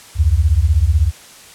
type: beating tone pair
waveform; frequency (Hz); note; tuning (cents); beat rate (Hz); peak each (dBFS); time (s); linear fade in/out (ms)
sine; 69.3 / 85.3; C#2 / F2; 0 / -40; 16; -13; 0.15-1.12; 50
effects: white hiss -40 dBFS RMS until 1.54 s + low-pass 10000 Hz 12 dB/octave